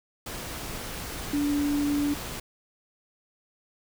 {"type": "tone in noise", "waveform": "sine", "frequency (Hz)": 289.4, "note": "D4", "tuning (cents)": -25, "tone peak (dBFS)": -23, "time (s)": [1.33, 2.14], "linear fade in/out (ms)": 5, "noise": "pink", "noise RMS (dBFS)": -36, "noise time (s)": [0.26, 2.4], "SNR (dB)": 10, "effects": []}